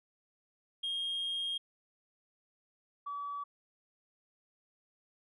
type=tone pair in turn; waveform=sine; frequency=3238 / 1144.8 Hz; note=G#7 / D6; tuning=-45 / -45 cents; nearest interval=octave + tritone; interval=1800 cents; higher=first; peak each=-31 / -36 dBFS; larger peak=first; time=0.83-1.58 / 3.06-3.44 s; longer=first; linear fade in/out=10 ms; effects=tanh soft clip ceiling -31 dBFS